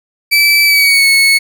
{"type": "tone with pitch glide", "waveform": "30% pulse", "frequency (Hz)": [2313, 2201], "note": ["D7", "C#7"], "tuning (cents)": [-27, -13], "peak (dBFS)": -4, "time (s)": [0.31, 1.39], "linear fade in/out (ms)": 20, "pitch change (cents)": -86, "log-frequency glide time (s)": [0.65, 1.07], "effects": []}